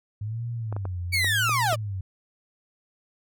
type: tone with vibrato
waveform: sine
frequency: 101.9 Hz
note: G#2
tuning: 32 cents flat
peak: -28 dBFS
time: 0.21-2.01 s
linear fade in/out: 5 ms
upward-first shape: sine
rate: 0.9 Hz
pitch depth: 260 cents each way
type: clicks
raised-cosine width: 1 ms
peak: -21 dBFS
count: 6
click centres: 0.726 / 0.765 / 0.854 / 1.245 / 1.494 / 1.728 s
type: linear sweep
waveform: 30% pulse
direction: down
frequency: 2287 to 562 Hz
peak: -19 dBFS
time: 1.12-1.76 s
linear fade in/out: 20 ms
effects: none